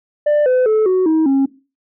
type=tone with pitch steps; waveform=sine; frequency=593 / 507.4 / 434.1 / 371.4 / 317.8 / 271.9 Hz; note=D5 / B4 / A4 / F#4 / D#4 / C#4; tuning=+17 / +47 / -23 / +7 / +37 / -33 cents; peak=-8 dBFS; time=0.26-1.46 s; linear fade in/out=10 ms; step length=200 ms; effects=noise-tail reverb RT60 0.3 s tail -18 dB re dry + tanh soft clip ceiling -10 dBFS